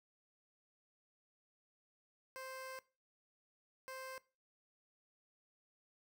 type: tone bursts at uneven times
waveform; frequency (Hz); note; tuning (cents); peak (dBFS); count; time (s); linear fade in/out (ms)
15% pulse; 523.3; C5; 0; -40; 2; 2.36-2.79 / 3.88-4.18; 0
effects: noise-tail reverb RT60 0.3 s tail -19 dB re dry